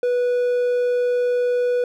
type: tone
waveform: triangle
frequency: 490.8 Hz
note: B4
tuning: 11 cents flat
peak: -15 dBFS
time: 0.03-1.84 s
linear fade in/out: 2 ms
effects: none